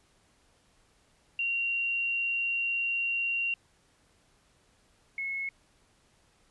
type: tone pair in turn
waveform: sine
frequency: 2758 / 2183 Hz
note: F7 / C#7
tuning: -22 / -27 cents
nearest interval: major third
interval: 405 cents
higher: first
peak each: -27 / -31 dBFS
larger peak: first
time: 1.39-3.54 / 5.18-5.49 s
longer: first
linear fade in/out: 2 ms
effects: pink hiss -66 dBFS RMS until 6.5 s + resampled to 24000 Hz